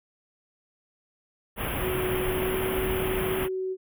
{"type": "band-stop noise", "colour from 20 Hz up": "pink", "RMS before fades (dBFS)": -30, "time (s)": [1.56, 3.49], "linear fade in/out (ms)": 50, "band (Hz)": [3300, 10000], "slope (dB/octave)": 96}
{"type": "tone with pitch glide", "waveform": "sine", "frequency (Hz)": [370, 375.4], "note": ["F#4", "F#4"], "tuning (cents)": [0, 25], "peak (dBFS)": -27, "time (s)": [1.8, 3.77], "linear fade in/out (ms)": 50, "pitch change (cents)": 25, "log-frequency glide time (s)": [2.32, 2.58]}
{"effects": []}